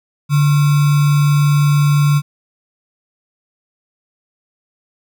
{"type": "tone with sample-and-hold", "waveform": "sine", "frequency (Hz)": 145.7, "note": "D3", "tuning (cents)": -13, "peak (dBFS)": -9, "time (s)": [0.29, 2.22], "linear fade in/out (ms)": 50, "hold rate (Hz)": 1225, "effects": []}